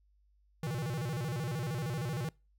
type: tone with vibrato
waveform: square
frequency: 138.59 Hz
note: C#3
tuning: in tune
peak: -34 dBFS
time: 0.63-2.29 s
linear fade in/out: 2 ms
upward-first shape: square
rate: 13 Hz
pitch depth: 260 cents each way
effects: noise-tail reverb RT60 0.3 s tail -25 dB re dry + added 50 Hz sine -65 dBFS peak until 2.58 s

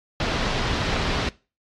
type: low-pass noise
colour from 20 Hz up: pink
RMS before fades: -24 dBFS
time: 0.2-1.29 s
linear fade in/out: 2 ms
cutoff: 4800 Hz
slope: 24 dB/octave
effects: noise-tail reverb RT60 0.3 s tail -20 dB re dry + MP3 64 kbps

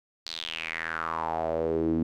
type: tone with band-pass filter sweep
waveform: sawtooth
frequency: 81.5 Hz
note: E2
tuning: 19 cents flat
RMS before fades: -30 dBFS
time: 0.26-2.03 s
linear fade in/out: 5 ms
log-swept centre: 4500 to 260 Hz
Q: 5.2
effects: none

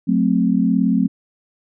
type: chord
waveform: sine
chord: F# diminished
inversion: none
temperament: equal with one note detuned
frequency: 182.56 / 220 / 261.6 Hz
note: F#3 / A3 / C4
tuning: -23 / 0 / 0 cents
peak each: -18 dBFS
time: 0.07-1.08 s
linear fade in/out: 20 ms
effects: none

